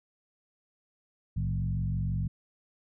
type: tone with frequency modulation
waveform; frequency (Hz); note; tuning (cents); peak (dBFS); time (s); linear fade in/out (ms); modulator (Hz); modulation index
sine; 111.3; A2; +20; -27; 1.36-2.28; 10; 46.2; 1.3
effects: none